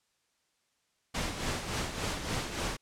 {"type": "noise with tremolo", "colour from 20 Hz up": "pink", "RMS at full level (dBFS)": -32, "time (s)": [1.14, 2.77], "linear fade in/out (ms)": 10, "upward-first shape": "sine", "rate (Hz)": 3.5, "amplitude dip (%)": 55, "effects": ["white hiss -75 dBFS RMS until 2.81 s", "low-pass 8000 Hz 12 dB/octave"]}